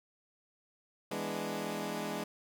15% pulse chord, E dominant seventh, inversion none, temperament equal, 164.81 / 207.7 / 246.9 / 293.7 Hz, E3 / G#3 / B3 / D4, 0 / 0 / 0 / 0 cents, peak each -36 / -32 / -37 / -35 dBFS, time 1.11-2.24 s, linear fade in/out 5 ms, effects none

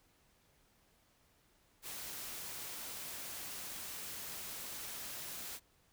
white noise, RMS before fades -45 dBFS, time 1.82-5.6 s, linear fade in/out 50 ms, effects pink hiss -71 dBFS RMS until 5.92 s

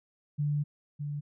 sine tone pair in turn, 146.83 / 145.9 Hz, D3 / D3, 0 / -11 cents, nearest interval unison, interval 11 cents, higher first, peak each -26 / -32 dBFS, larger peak first, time 0.38-0.64 / 0.99-1.21 s, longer first, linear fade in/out 20 ms, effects none

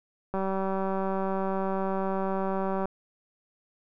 click train, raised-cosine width 1 ms, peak -17 dBFS, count 484, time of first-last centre 0.34-2.856 s, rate 192 Hz, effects none

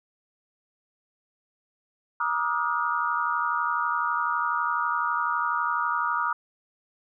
sine tone cluster, 950 / 1186 / 1258 / 1427 Hz, A#5 / D6 / D#6 / F6, +33 / +17 / +19 / +37 cents, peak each -29 dBFS, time 2.2-6.33 s, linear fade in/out 5 ms, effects none

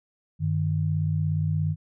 sine tone pair together, 97.1 / 154.14 Hz, G2 / D#3, -16 / -16 cents, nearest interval minor sixth, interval 800 cents, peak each -26 / -24 dBFS, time 0.39-1.76 s, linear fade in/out 50 ms, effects none

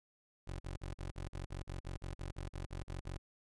20% pulse tone bursts, 45.68 Hz, F#1, 21 cents flat, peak -36 dBFS, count 16, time 0.47-3.18 s, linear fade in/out 10 ms, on 130 ms, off 42 ms, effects resampled to 24000 Hz

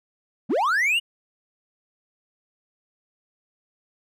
triangle linear sweep, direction up, 160 to 2960 Hz, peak -17 dBFS, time 0.49-1 s, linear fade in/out 20 ms, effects none

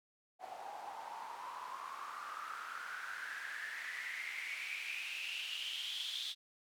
white noise with band-pass filter sweep, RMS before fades -44 dBFS, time 0.39-6.35 s, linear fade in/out 50 ms, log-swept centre 730 to 3600 Hz, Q 8.1, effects none

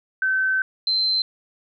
sine tone pair in turn, 1535 / 4098 Hz, G6 / C8, -37 / -37 cents, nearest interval octave + perfect fourth, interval 1700 cents, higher second, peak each -18 dBFS, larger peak neither, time 0.22-0.62 / 0.87-1.22 s, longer first, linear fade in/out 2 ms, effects none

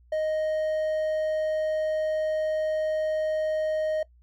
triangle tone, 622.3 Hz, D#5, in tune, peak -22 dBFS, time 0.12-4.03 s, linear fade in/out 5 ms, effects noise-tail reverb RT60 0.1 s tail -20 dB re dry + added 60 Hz sine -54 dBFS peak until 4.22 s

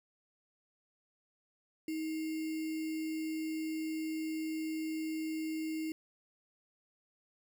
sine tone with sample-and-hold, 316.4 Hz, D#4, 29 cents sharp, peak -34 dBFS, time 1.88-5.92 s, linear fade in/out 2 ms, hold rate 2450 Hz, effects none

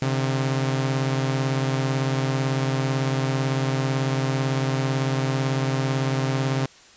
sawtooth beating tone pair, 132.7 / 150.7 Hz, C3 / D3, +25 / +45 cents, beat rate 18 Hz, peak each -18 / -25 dBFS, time 0.02-6.66 s, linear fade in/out 2 ms, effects white hiss -50 dBFS RMS until 6.96 s + resampled to 16000 Hz

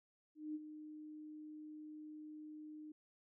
sine tone with ADSR envelope, 305.6 Hz, D#4, 31 cents flat, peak -39 dBFS, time 0.35-2.92 s, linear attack 200 ms, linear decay 33 ms, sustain -10 dB, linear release 5 ms, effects none

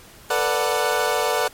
25% pulse chord, B minor seventh, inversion third, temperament equal with one note detuned, 446.4 / 493.9 / 587.3 / 740 Hz, A4 / B4 / D5 / F#5, +25 / 0 / 0 / 0 cents, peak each -21 dBFS, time 0.3-1.48 s, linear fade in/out 5 ms, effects pink hiss -46 dBFS RMS until 1.53 s + MP3 64 kbps

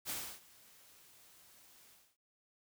white noise with ADSR envelope, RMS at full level -39 dBFS, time 0.05-2.17 s, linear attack 46 ms, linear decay 300 ms, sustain -23 dB, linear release 270 ms, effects none

